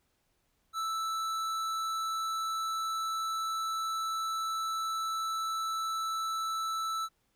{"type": "tone with tanh clipping", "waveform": "sine", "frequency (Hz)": 1318.5, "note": "E6", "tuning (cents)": 0, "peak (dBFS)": -33, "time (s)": [0.73, 7.09], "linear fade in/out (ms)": 50, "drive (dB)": 16, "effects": ["pink hiss -75 dBFS RMS until 7.35 s"]}